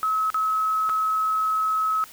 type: tone with dropouts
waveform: sine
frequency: 1286 Hz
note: E6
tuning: 43 cents flat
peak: -20 dBFS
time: 0.03-2.04 s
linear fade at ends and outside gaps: 0 ms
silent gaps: 0.302-0.344 / 0.892-0.896 s
effects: white hiss -46 dBFS RMS until 2.12 s